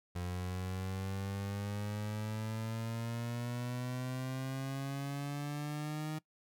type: exponential sweep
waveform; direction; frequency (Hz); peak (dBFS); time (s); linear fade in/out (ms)
30% pulse; up; 88.3 to 155.56; -34; 0.15-6.19; 10
effects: noise-tail reverb RT60 0.1 s tail -21 dB re dry